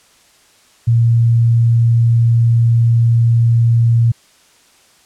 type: tone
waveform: sine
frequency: 116.54 Hz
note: A#2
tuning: in tune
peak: -8 dBFS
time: 0.87-4.12 s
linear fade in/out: 10 ms
effects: white hiss -50 dBFS RMS until 5.05 s + low-pass 9000 Hz 12 dB/octave